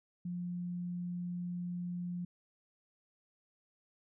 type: tone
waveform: sine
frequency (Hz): 176.5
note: F3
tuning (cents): +19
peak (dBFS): -36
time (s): 0.25-2.25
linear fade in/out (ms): 5
effects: none